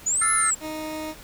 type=exponential two-way sweep; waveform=sine; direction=up then down; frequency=6740 to 10370 to 7440 Hz; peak=-20 dBFS; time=0.06-0.55 s; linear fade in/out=10 ms; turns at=0.32 s
type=chord; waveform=triangle; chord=F major seventh; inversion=third; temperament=equal; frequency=1318.5 / 1396.9 / 1760 / 2093 Hz; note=E6 / F6 / A6 / C7; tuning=0 / 0 / 0 / 0 cents; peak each=-23 / -29 / -29 / -29 dBFS; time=0.21-0.51 s; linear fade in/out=10 ms
type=tone; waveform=20% pulse; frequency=311.1 Hz; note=D#4; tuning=in tune; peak=-25 dBFS; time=0.6-1.15 s; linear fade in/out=50 ms
effects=pink hiss -45 dBFS RMS until 1.23 s